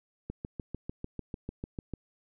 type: click train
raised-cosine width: 3 ms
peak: -23 dBFS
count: 12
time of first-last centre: 0.3-1.937 s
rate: 6.72 Hz
effects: none